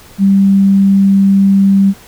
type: tone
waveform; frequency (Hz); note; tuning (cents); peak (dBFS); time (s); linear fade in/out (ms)
sine; 196; G3; 0; -5; 0.18-1.94; 50
effects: pink hiss -39 dBFS RMS until 2.07 s